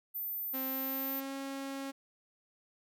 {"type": "tone", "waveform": "sine", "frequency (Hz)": 14080, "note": "A9", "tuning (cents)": 0, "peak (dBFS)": -35, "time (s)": [0.14, 1.21], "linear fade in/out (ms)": 20}
{"type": "tone with pitch glide", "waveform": "sawtooth", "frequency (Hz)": [263.5, 272.9], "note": ["C4", "C#4"], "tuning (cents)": [12, -27], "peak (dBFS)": -34, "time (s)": [0.53, 1.92], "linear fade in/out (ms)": 20, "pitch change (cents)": 61, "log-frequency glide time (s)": [0.66, 1.35]}
{"effects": []}